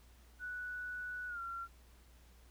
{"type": "tone with pitch glide", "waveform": "sine", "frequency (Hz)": [1478, 1371.1], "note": ["F#6", "F6"], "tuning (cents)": [-2, -32], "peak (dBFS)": -40, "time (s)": [0.39, 1.68], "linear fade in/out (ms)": 50, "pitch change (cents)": -130, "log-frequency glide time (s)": [1.28, 1.4], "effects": ["added 60 Hz sine -59 dBFS peak until 2.5 s", "pink hiss -67 dBFS RMS until 2.5 s"]}